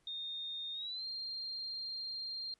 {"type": "tone with pitch glide", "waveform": "sine", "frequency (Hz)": [3670, 4191], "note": ["A#7", "C8"], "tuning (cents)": [-28, 2], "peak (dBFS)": -39, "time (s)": [0.07, 2.54], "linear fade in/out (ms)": 2, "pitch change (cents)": 230, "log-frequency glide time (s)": [0.73, 1.05], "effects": ["pink hiss -75 dBFS RMS until 2.59 s", "resampled to 24000 Hz"]}